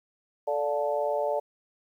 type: harmonic tone with a mistuned harmonic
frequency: 146.1 Hz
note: D3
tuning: 9 cents flat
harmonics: 3 / 4 / 5 / 6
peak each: -32 / -27 / -33 / -33 dBFS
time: 0.47-1.4 s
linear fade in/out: 10 ms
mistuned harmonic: 5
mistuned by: -54 cents
effects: 10-bit